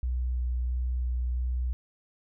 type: tone with vibrato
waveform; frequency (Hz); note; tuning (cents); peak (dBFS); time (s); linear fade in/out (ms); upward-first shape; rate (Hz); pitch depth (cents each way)
sine; 61.74; B1; 0; -26; 0.03-1.73; 0; square; 1.5; 9
effects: none